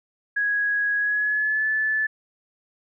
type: tone with pitch glide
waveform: sine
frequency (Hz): 1661.2 to 1739.8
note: G#6 to A6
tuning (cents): 0 to -20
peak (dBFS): -20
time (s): 0.36-2.07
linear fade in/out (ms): 10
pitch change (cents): +80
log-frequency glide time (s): 0.97-1.67
effects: none